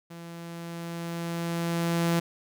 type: tone with level ramp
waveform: sawtooth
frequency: 169 Hz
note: E3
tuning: 43 cents sharp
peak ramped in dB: -37 to -18 dBFS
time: 0.1-2.2 s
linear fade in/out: 10 ms
effects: none